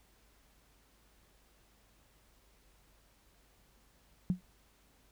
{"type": "tone with exponential decay", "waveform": "sine", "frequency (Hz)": 181.8, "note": "F#3", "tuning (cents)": -30, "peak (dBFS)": -23, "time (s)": [4.3, 4.41], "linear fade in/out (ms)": 0, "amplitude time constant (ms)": 23, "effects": ["added 50 Hz sine -68 dBFS peak until 5.11 s", "pink hiss -68 dBFS RMS until 5.11 s"]}